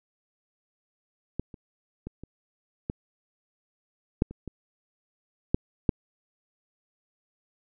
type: clicks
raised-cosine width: 3 ms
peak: -16 / -30 / -23 / -28 / -16 / -8 / -27 / -23 / -8 / -7 dBFS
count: 10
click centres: 1.396 / 1.542 / 2.07 / 2.236 / 2.899 / 4.221 / 4.31 / 4.477 / 5.545 / 5.892 s
effects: none